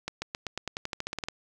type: accelerating click train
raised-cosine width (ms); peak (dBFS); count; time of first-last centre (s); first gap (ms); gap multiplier
0.2; -15; 15; 0.08-1.285; 140; 0.92
effects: none